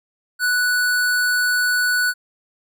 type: tone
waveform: square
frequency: 1480 Hz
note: F#6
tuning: in tune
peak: -17 dBFS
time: 0.39-2.14 s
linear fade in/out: 50 ms
effects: none